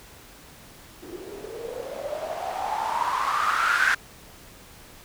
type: noise with low-pass filter sweep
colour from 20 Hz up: violet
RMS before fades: -27 dBFS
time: 1.02-3.95 s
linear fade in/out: 10 ms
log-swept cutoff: 330 to 1600 Hz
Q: 9.6
effects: pink hiss -48 dBFS RMS until 5.04 s